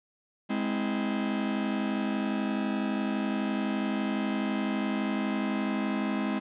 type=chord; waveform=45% pulse; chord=Ab augmented; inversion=none; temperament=just; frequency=207.7 / 259.6 / 324.5 Hz; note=Ab3 / C4 / E4; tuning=0 / -13 / -27 cents; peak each=-30 / -32 / -35 dBFS; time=0.49-6.4 s; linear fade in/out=20 ms; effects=resampled to 8000 Hz + 10-bit